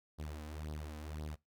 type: tone with flanger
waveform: sawtooth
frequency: 76.2 Hz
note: D#2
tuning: 36 cents flat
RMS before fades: -44 dBFS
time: 0.18-1.36 s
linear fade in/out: 20 ms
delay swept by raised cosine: 0.2 to 4 ms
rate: 1.9 Hz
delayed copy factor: +0.75
effects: noise-tail reverb RT60 0.2 s tail -22 dB re dry